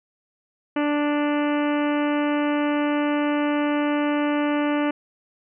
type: harmonic tone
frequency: 293.7 Hz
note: D4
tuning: in tune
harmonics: 1 / 2 / 3 / 4 / 5 / 6 / 7 / 8 / 9 / 10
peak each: -21 / -27 / -31 / -33 / -35 / -37 / -38 / -39 / -40 / -41 dBFS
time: 0.76-4.91 s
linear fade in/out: 5 ms
effects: none